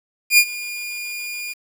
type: tone with ADSR envelope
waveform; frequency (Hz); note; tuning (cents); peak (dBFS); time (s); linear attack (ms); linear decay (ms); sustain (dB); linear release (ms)
sawtooth; 2423; D#7; -47; -4; 0.3-1.54; 79; 65; -20; 20
effects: 7-bit